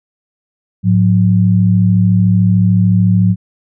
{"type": "tone pair together", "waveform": "sine", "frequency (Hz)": [107.1, 180.75], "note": ["A2", "F#3"], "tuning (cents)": [-46, -40], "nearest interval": "major sixth", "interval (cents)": 906, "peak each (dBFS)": -10, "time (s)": [0.83, 3.36], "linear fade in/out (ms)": 50, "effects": []}